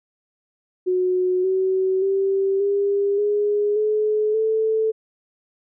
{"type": "tone with pitch steps", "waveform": "sine", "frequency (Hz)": [366.2, 377.6, 389.3, 401.4, 413.9, 426.8, 440], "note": ["F#4", "F#4", "G4", "G4", "G#4", "G#4", "A4"], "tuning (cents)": [-18, 35, -12, 41, -6, 47, 0], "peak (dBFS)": -17, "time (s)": [0.86, 4.92], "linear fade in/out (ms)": 20, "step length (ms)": 580, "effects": []}